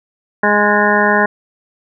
harmonic tone with a mistuned harmonic, 207.5 Hz, G#3, 1 cent flat, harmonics 1 / 2 / 3 / 4 / 5 / 7 / 8 / 9, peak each -18 / -18 / -18 / -18 / -18 / -18 / -18 / -18 dBFS, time 0.43-1.26 s, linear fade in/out 5 ms, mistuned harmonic 9, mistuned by -46 cents, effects none

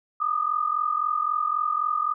sine tone pair together, 1200.7 / 1244.5 Hz, D6 / D#6, +38 / 0 cents, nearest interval minor second, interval 62 cents, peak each -25 dBFS, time 0.2-2.14 s, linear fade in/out 10 ms, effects none

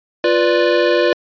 square chord, B diminished, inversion second, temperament equal, 349.2 / 493.9 / 587.3 Hz, F4 / B4 / D5, 0 / 0 / 0 cents, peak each -17 dBFS, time 0.24-1.13 s, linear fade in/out 2 ms, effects resampled to 11025 Hz

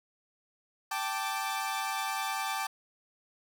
sawtooth chord, G suspended second, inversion none, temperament equal with one note detuned, 779.9 / 880 / 1174.7 Hz, G5 / A5 / D6, -9 / 0 / 0 cents, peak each -32 dBFS, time 0.91-2.67 s, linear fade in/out 5 ms, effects none

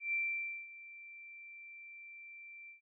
sine tone with ADSR envelope, 2349 Hz, D7, in tune, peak -31 dBFS, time 0-2.81 s, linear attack 130 ms, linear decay 540 ms, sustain -18 dB, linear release 120 ms, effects none

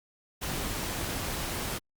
pink noise with amplitude modulation, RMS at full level -32 dBFS, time 0.41-1.79 s, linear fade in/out 20 ms, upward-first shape sine, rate 246 Hz, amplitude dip 30%, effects Opus 48 kbps

